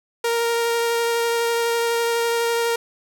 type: tone with vibrato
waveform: sawtooth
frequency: 466.2 Hz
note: A#4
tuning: in tune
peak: -15 dBFS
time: 0.24-2.76 s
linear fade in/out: 5 ms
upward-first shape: sine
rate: 12 Hz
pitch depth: 9 cents each way
effects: none